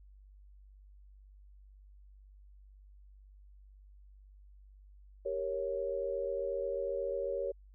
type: chord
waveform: sine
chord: G diminished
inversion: none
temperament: equal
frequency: 392 / 466.2 / 554.4 Hz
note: G4 / Bb4 / Db5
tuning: 0 / 0 / 0 cents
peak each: -39 / -38 / -35 dBFS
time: 5.25-7.52 s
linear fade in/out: 10 ms
effects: added 49 Hz sine -54 dBFS peak until 7.74 s